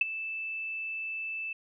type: tone with ADSR envelope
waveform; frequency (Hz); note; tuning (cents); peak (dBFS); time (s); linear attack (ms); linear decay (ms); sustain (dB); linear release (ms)
sine; 2637; E7; 0; -18; 0.01-1.53; 4; 18; -15; 5
effects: none